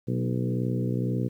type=harmonic tone with a mistuned harmonic; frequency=62 Hz; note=B1; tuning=7 cents sharp; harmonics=2 / 3 / 4 / 5 / 6 / 7 / 8; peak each=-27 / -31 / -33 / -35 / -37 / -38 / -39 dBFS; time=0.07-1.29 s; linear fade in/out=20 ms; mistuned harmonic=4; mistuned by=-24 cents; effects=10-bit